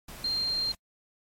sine tone in noise, 4186 Hz, C8, in tune, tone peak -26 dBFS, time 0.24-0.72 s, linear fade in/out 5 ms, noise pink, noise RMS -44 dBFS, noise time 0.08-0.75 s, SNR +15 dB, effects noise-tail reverb RT60 0.1 s tail -26 dB re dry + MP3 64 kbps

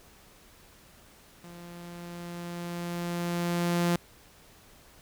sawtooth tone with level ramp, 173.1 Hz, F3, 15 cents flat, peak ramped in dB -41 to -19 dBFS, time 1.44-3.96 s, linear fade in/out 2 ms, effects pink hiss -56 dBFS RMS until 5.01 s

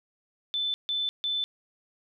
sine tone bursts, 3520 Hz, A7, in tune, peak -26 dBFS, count 3, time 0.54-1.44 s, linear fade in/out 0 ms, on 200 ms, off 150 ms, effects none

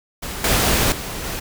pink noise with level steps, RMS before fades -29 / -17 / -29 / -27 dBFS, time 0.22-1.4 s, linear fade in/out 10 ms, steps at 0.44 / 0.92 / 1.24 s, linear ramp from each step 2 ms, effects none

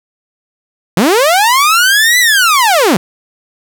sawtooth linear two-way sweep, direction up then down, 155.56 to 2015 to 155.56 Hz, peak -3 dBFS, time 0.97-2.97 s, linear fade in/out 2 ms, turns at 2.19 s, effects none

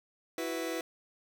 sawtooth chord, E suspended second, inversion none, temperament just, 329.6 / 370.8 / 494.4 Hz, E4 / F#4 / B4, 0 / +4 / +2 cents, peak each -32 / -36 / -33 dBFS, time 0.38-0.81 s, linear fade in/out 2 ms, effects none

